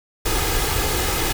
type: noise with comb filter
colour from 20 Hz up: pink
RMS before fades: -21 dBFS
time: 0.25-1.33 s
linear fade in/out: 10 ms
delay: 2.4 ms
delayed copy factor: +0.6
effects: none